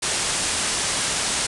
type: low-pass noise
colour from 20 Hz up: white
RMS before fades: -24 dBFS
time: 0.02-1.47 s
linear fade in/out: 10 ms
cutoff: 9900 Hz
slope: 96 dB/octave
effects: none